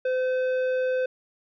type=tone with tanh clipping; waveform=sine; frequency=512 Hz; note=C5; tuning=38 cents flat; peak=-24 dBFS; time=0.05-1.06 s; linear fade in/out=5 ms; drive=10 dB; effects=none